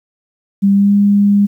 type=tone with pitch glide; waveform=sine; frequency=198.3 to 202.6 Hz; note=G3 to G#3; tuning=+20 to -43 cents; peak=-7 dBFS; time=0.62-1.47 s; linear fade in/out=20 ms; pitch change=+37 cents; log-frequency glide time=0.73-0.93 s; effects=8-bit